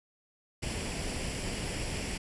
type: noise with comb filter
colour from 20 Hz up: pink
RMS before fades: -35 dBFS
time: 0.62-2.18 s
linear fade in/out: 10 ms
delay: 0.39 ms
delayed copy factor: +0.55
effects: resampled to 24000 Hz